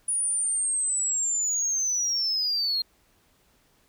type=linear sweep; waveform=sine; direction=down; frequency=9740 to 4186 Hz; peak=-22 dBFS; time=0.08-2.82 s; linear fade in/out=5 ms; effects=tanh soft clip ceiling -20 dBFS + pink hiss -64 dBFS RMS until 3.88 s